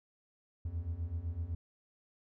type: beating tone pair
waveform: triangle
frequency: 79.1 / 87 Hz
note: D#2 / F2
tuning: +29 / -6 cents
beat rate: 7.9 Hz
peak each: -38 / -35 dBFS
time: 0.65-1.55 s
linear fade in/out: 5 ms
effects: none